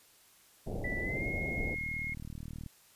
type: low-pass noise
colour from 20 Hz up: pink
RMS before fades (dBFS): -37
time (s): 0.66-1.75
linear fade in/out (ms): 10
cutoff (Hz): 720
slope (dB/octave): 48
type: tone with pitch glide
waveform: sine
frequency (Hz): 1975.5 to 2154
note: B6 to C7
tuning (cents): 0 to +50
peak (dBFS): -35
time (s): 0.84-2.14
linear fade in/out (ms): 5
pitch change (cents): +150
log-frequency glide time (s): 1.01-1.26
type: click train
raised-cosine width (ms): 5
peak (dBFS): -31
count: 43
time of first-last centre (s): 1.58-2.662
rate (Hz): 38.8
effects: white hiss -62 dBFS RMS until 2.95 s + resampled to 32000 Hz